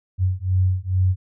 sine beating tone pair, 91.7 / 94 Hz, F#2 / F#2, -15 / +28 cents, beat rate 2.3 Hz, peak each -20 dBFS, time 0.18-1.16 s, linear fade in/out 50 ms, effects none

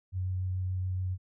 sine tone with vibrato, 92.5 Hz, F#2, in tune, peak -29 dBFS, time 0.12-1.18 s, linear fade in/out 50 ms, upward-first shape triangle, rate 7 Hz, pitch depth 12 cents each way, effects none

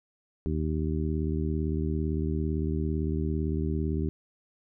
harmonic tone, 77.78 Hz, D#2, in tune, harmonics 1 / 2 / 3 / 4 / 5, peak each -29 / -32 / -34 / -35 / -36 dBFS, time 0.46-4.09 s, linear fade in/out 0 ms, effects none

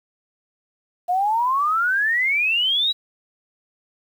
sine exponential sweep, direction up, 698.5 to 3935 Hz, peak -17 dBFS, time 1.08-2.93 s, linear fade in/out 20 ms, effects 8-bit

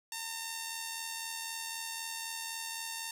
5% pulse tone with amplitude modulation, 909 Hz, A#5, 44 cents flat, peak -24 dBFS, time 0.12-3.11 s, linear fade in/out 2 ms, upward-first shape sine, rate 83.9 Hz, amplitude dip 35%, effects none

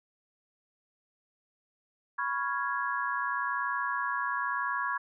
sine chord, C# dominant seventh, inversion third, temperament equal, 987.8 / 1108.7 / 1396.9 / 1661.2 Hz, B5 / C#6 / E#6 / G#6, 0 / 0 / 0 / 0 cents, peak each -35 / -33 / -38 / -33 dBFS, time 2.18-4.98 s, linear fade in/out 10 ms, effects none

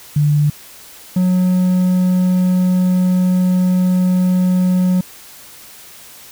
sine / triangle tone pair in turn, 147.7 / 182.69 Hz, D3 / F#3, +10 / -22 cents, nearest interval major third, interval 368 cents, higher second, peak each -10 / -9 dBFS, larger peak second, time 0.16-0.5 / 1.16-5.01 s, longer second, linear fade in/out 5 ms, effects white hiss -39 dBFS RMS until 6.31 s

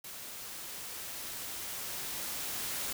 white noise with level ramp, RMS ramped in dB -45 to -36 dBFS, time 0.04-2.93 s, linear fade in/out 5 ms, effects none

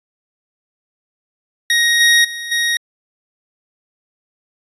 25% pulse tone with level steps, 1878 Hz, A#6, 12 cents sharp, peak -8 / -5 / -21 / -11 dBFS, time 1.7-2.77 s, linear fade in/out 2 ms, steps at 2 / 2.24 / 2.51 s, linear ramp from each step 10 ms, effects resampled to 24000 Hz

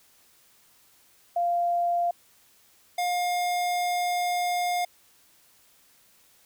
sine / square tone pair in turn, 695 / 710.8 Hz, F5 / F5, -9 / +30 cents, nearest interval unison, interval 39 cents, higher second, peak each -22 / -25 dBFS, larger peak first, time 1.36-2.11 / 2.98-4.85 s, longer second, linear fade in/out 5 ms, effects white hiss -60 dBFS RMS until 6.45 s

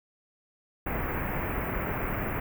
pink band-stop noise, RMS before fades -31 dBFS, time 0.86-2.4 s, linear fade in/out 5 ms, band 2400 to 15000 Hz, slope 48 dB/octave, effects none

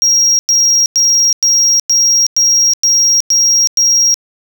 triangle tone bursts, 5620 Hz, F8, 10 cents sharp, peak -6 dBFS, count 9, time 0.02-4.142 s, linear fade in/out 0 ms, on 370 ms, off 99 ms, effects none

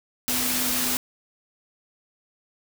sine tone in noise, 250.3 Hz, B3, 23 cents sharp, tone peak -32 dBFS, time 0.28-0.97 s, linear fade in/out 0 ms, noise white, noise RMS -25 dBFS, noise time 0.28-0.97 s, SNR -10 dB, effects none

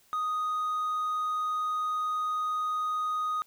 triangle tone, 1244.5 Hz, D#6, in tune, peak -25 dBFS, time 0.13-3.42 s, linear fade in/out 0 ms, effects tanh soft clip ceiling -21 dBFS + white hiss -63 dBFS RMS until 3.46 s

